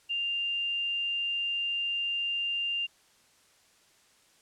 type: tone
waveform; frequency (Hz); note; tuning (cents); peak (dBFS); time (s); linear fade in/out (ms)
sine; 2794; F7; 0; -28; 0.09-2.87; 20
effects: white hiss -63 dBFS RMS until 4.41 s + low-pass 9000 Hz 12 dB/octave